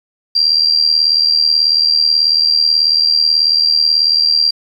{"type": "tone with amplitude modulation", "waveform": "sine", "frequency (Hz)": 4737, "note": "D8", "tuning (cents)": 14, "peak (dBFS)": -6, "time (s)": [0.35, 4.51], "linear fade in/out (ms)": 10, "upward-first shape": "sine", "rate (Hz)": 78.3, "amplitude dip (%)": 70, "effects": ["7-bit"]}